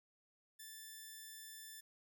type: tone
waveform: 5% pulse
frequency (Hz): 1760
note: A6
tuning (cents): 0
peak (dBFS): -40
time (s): 0.59-1.81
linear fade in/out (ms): 10
effects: none